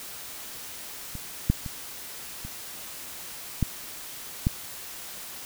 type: clicks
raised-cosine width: 5 ms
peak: -24 / -7 / -22 / -25 / -10 / -9 dBFS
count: 6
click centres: 1.153 / 1.5 / 1.662 / 2.45 / 3.627 / 4.469 s
effects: white hiss -40 dBFS RMS until 5.45 s